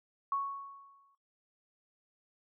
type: tone with exponential decay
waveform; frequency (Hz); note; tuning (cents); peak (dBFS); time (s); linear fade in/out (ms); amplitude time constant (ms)
sine; 1108.7; C#6; 0; -28; 0.32-1.15; 2; 180
effects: noise-tail reverb RT60 0.2 s tail -19 dB re dry